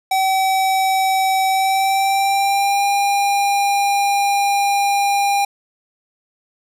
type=tone with pitch glide; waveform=square; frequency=765 to 802.6 Hz; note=G5 to G5; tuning=-42 to +41 cents; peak=-15 dBFS; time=0.11-5.45 s; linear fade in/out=5 ms; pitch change=+83 cents; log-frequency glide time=1.49-2.85 s; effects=resampled to 32000 Hz + 8-bit

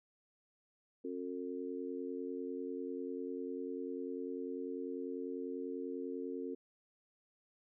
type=harmonic tone; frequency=90.1 Hz; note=F#2; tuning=45 cents flat; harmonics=3 / 4 / 5; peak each=-42 / -44 / -43 dBFS; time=1.04-6.55 s; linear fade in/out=10 ms; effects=none

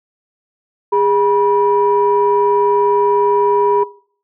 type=tone pair together; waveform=sine; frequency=408.3 / 971 Hz; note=G#4 / B5; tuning=-29 / -30 cents; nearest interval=octave + minor third; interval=1499 cents; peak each=-13 / -13 dBFS; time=0.92-3.84 s; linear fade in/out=10 ms; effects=noise-tail reverb RT60 0.5 s tail -20 dB re dry + tanh soft clip ceiling -3 dBFS

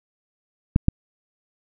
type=clicks; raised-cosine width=5 ms; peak=-3 dBFS; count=2; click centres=0.761 / 0.884 s; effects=none

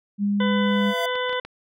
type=tone; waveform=sine; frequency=202.9 Hz; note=G#3; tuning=40 cents flat; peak=-19 dBFS; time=0.18-0.94 s; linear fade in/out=50 ms
type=harmonic tone; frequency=501 Hz; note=B4; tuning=25 cents sharp; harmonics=1 / 2 / 3 / 4 / 6 / 7; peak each=-26 / -29 / -31 / -32 / -34 / -34 dBFS; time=0.4-1.4 s; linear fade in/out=5 ms
type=tone with exponential growth; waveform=square; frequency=680 Hz; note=F5; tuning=46 cents flat; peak=-25 dBFS; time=0.5-1.06 s; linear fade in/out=5 ms; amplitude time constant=120 ms
type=clicks; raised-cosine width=0.3 ms; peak=-21 dBFS; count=4; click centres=1.155 / 1.295 / 1.329 / 1.45 s
effects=none

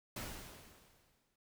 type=noise with exponential decay; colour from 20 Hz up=pink; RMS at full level=-42 dBFS; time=0.16-1.36 s; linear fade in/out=5 ms; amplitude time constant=260 ms; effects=none

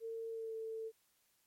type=tone with pitch glide; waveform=sine; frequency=453.4 to 445.6 Hz; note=A#4 to A4; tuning=-48 to +22 cents; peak=-40 dBFS; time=0-0.92 s; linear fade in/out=50 ms; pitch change=-30 cents; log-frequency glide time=0.3-0.54 s; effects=white hiss -75 dBFS RMS until 1.46 s + MP3 64 kbps

